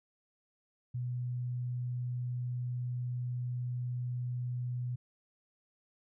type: tone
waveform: sine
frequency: 123.47 Hz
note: B2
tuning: in tune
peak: -33 dBFS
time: 0.94-4.96 s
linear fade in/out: 10 ms
effects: none